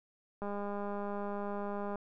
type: click train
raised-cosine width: 1 ms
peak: -26 dBFS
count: 313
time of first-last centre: 0.42-1.957 s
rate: 203 Hz
effects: none